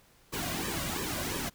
pink noise with flanger, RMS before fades -34 dBFS, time 0.32-1.5 s, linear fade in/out 20 ms, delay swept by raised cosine 1.4 to 2.35 ms, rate 2.9 Hz, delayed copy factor -0.75, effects pink hiss -62 dBFS RMS until 1.54 s

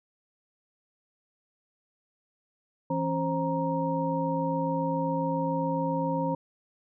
sine tone cluster, 165.4 / 272.7 / 529 / 937 Hz, E3 / C#4 / C5 / A#5, +6 / -28 / +19 / +9 cents, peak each -31 dBFS, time 2.9-6.35 s, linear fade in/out 5 ms, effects none

